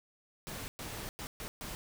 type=noise bursts at uneven times; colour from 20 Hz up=pink; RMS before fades=-42 dBFS; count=5; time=0.47-0.68 / 0.79-1.09 / 1.19-1.27 / 1.4-1.48 / 1.61-1.75 s; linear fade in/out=0 ms; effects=none